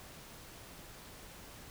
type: silence
effects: pink hiss -52 dBFS RMS until 1.7 s